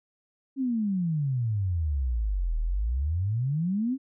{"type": "exponential two-way sweep", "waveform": "sine", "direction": "down then up", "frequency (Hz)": [276.8, 38, 276.8], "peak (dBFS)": -24, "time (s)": [0.56, 3.98], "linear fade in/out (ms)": 50, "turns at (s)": 2.59, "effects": []}